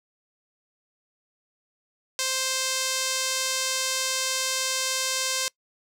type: tone with band-pass filter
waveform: sawtooth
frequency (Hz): 523.3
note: C5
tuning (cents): 0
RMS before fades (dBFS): -27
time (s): 2.19-5.48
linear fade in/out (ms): 0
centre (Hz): 6200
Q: 1.2
effects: noise-tail reverb RT60 0.1 s tail -24 dB re dry